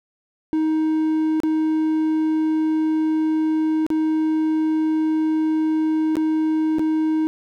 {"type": "tone with dropouts", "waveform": "triangle", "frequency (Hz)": 314, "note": "D#4", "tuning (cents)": 16, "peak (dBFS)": -15, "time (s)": [0.53, 7.27], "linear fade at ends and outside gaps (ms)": 0, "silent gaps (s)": [[1.402, 1.434], [3.865, 3.903], [6.155, 6.168], [6.785, 6.794]], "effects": []}